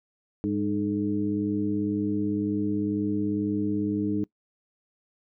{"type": "harmonic tone with a mistuned harmonic", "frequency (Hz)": 102, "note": "G#2", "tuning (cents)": -31, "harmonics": [1, 2, 3, 4], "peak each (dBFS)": [-35, -29, -26, -35], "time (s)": [0.44, 4.24], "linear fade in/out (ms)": 0, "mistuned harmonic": 4, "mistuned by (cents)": 85, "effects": ["noise-tail reverb RT60 0.1 s tail -23 dB re dry"]}